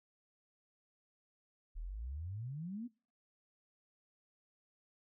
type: exponential sweep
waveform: sine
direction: up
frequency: 36.61 to 252.9 Hz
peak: -40 dBFS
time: 1.75-2.88 s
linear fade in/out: 20 ms
effects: noise-tail reverb RT60 0.4 s tail -24 dB re dry